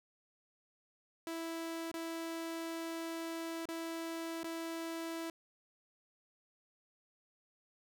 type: tone with dropouts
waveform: sawtooth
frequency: 329.6 Hz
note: E4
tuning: in tune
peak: -35 dBFS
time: 1.27-5.3 s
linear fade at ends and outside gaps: 1 ms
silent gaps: 1.915-1.941 / 3.655-3.687 / 4.433-4.442 s
effects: none